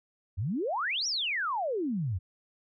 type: exponential two-way sweep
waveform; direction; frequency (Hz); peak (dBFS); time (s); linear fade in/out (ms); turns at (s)
sine; up then down; 82.6 to 5920 to 82.6; -28; 0.37-2.19; 20; 1.07
effects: none